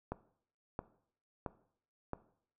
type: click train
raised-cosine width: 1 ms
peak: -23 dBFS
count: 4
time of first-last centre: 0.12-2.133 s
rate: 1.49 Hz
effects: noise-tail reverb RT60 0.6 s tail -17 dB re dry